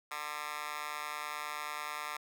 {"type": "tone with high-pass filter", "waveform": "10% pulse", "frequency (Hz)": 149.4, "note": "D3", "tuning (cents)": 30, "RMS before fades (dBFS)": -40, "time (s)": [0.11, 2.17], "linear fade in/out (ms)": 5, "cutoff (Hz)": 1300, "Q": 4, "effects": []}